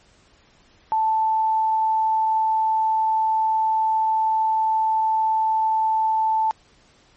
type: tone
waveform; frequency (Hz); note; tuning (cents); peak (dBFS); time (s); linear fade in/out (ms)
sine; 880; A5; 0; -17; 0.92-6.51; 0
effects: pink hiss -56 dBFS RMS until 7.16 s + MP3 32 kbps